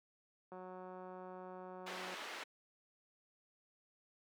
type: click train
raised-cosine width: 1 ms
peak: -37 dBFS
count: 299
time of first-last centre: 0.52-2.14 s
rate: 184 Hz
type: band-pass noise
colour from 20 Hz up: white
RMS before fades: -47 dBFS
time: 1.86-2.44 s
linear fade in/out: 10 ms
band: 350 to 2600 Hz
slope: 12 dB/octave
effects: high-pass 200 Hz 12 dB/octave